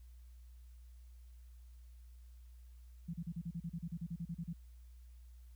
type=tone bursts; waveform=sine; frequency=168.7 Hz; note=E3; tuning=40 cents sharp; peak=-38 dBFS; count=16; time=3.08-4.533 s; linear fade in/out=10 ms; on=58 ms; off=35 ms; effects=added 60 Hz sine -53 dBFS peak until 5.55 s + white hiss -75 dBFS RMS until 5.55 s